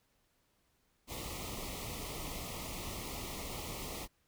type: band-stop noise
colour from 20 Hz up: pink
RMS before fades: -42 dBFS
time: 1.07-4.08 s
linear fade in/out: 50 ms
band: 1300 to 1900 Hz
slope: 96 dB/octave
effects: pink hiss -75 dBFS RMS until 4.27 s